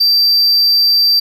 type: tone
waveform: triangle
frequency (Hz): 4683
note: D8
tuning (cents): -6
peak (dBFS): -7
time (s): 0-1.2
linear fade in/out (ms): 10
effects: none